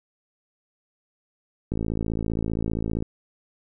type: click train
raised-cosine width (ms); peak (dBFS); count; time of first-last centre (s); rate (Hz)
3; -14; 73; 1.72-3.024; 55.2
effects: none

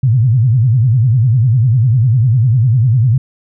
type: tone with vibrato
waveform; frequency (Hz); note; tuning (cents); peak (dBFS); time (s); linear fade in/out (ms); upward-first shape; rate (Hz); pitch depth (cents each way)
sine; 120; B2; -49; -7; 0.03-3.18; 5; sine; 10; 210
effects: none

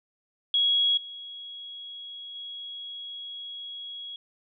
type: tone with level steps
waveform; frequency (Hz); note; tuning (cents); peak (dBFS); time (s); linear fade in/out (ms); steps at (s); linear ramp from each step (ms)
sine; 3322; G#7; 0; -20 / -38 / -36; 0.54-4.16; 2; 0.97 / 2.35; 5
effects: none

